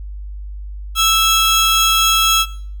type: tone pair together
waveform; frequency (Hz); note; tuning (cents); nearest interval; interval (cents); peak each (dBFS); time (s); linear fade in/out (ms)
sawtooth; 1318 / 3293; E6 / G#7; -1 / -15; octave + major third; 1586; -11; 0.95-2.46; 50
effects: noise-tail reverb RT60 0.5 s tail -18 dB re dry + added 50 Hz sine -26 dBFS peak until 2.8 s